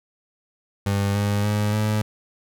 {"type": "tone with pitch steps", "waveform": "30% pulse", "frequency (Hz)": [100, 102.28, 104.61, 106.99], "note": ["G2", "G#2", "G#2", "A2"], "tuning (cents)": [35, -26, 13, -48], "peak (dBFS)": -17, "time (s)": [0.86, 2.02], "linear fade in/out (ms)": 5, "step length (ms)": 290, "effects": []}